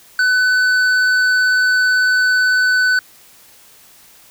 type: tone with hard clipping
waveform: triangle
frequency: 1503 Hz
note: F#6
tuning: 27 cents sharp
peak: -13 dBFS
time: 0.19-2.99 s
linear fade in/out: 2 ms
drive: 11 dB
effects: white hiss -46 dBFS RMS until 4.3 s